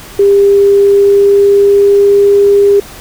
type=tone with pitch glide; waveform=sine; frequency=400 to 402.8 Hz; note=G4 to G4; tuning=+35 to +47 cents; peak=-3 dBFS; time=0.19-2.8 s; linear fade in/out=5 ms; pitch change=+12 cents; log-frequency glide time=0.72-2.26 s; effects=pink hiss -31 dBFS RMS until 3 s